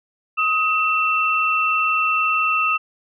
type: tone pair together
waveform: sine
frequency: 1263 / 2689 Hz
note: D#6 / E7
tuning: +26 / +34 cents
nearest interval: octave + minor second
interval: 1308 cents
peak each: -19 dBFS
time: 0.37-2.78 s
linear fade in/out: 20 ms
effects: none